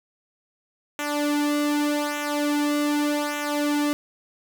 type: tone with flanger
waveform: sawtooth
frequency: 293.7 Hz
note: D4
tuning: in tune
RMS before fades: -24 dBFS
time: 0.99-3.93 s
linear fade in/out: 0 ms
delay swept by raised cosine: 0.21 to 2.21 ms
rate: 0.84 Hz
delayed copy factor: -0.75
effects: none